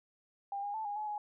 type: tone with pitch steps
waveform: sine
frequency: 799 / 815 / 877 / 819 / 851 / 835 Hz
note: G5 / G#5 / A5 / G#5 / G#5 / G#5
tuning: +33 / -33 / -6 / -24 / +42 / +9 cents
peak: -35 dBFS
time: 0.52-1.18 s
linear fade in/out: 2 ms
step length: 110 ms
effects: none